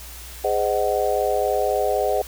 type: chord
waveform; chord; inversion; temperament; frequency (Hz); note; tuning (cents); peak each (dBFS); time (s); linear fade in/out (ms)
sine; Ab dominant seventh; none; just; 415.3 / 519.1 / 623 / 747.5; Ab4 / C5 / Eb5 / Gb5; 0 / -14 / +2 / +17; -24; 0.44-2.22; 5
effects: added 60 Hz sine -39 dBFS peak until 2.27 s + white hiss -40 dBFS RMS until 2.27 s